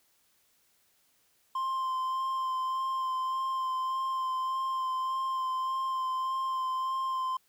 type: tone with vibrato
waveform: triangle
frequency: 1046.5 Hz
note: C6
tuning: in tune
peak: -27 dBFS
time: 1.55-7.37 s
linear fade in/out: 5 ms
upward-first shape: sine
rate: 1.7 Hz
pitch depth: 15 cents each way
effects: white hiss -69 dBFS RMS until 7.48 s